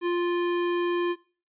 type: tone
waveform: square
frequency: 349.2 Hz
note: F4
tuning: in tune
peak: -24 dBFS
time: 0.01-1.16 s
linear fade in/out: 50 ms
effects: noise-tail reverb RT60 0.4 s tail -20 dB re dry + resampled to 8000 Hz